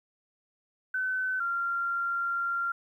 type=tone pair in turn; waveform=sine; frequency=1517 / 1383.7 Hz; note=F#6 / F6; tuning=+43 / -16 cents; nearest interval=major second; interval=159 cents; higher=first; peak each=-27 dBFS; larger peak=neither; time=0.94-1.4 / 1.4-2.72 s; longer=second; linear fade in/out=5 ms; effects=11-bit